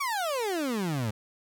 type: exponential sweep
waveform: 30% pulse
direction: down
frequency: 1167 to 101.8 Hz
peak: -25 dBFS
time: 0-1.11 s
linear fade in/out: 10 ms
effects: none